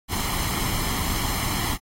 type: noise with comb filter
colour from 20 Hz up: pink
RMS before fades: -26 dBFS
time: 0.08-1.78 s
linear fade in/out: 50 ms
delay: 0.96 ms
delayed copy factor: +0.6
effects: AAC 48 kbps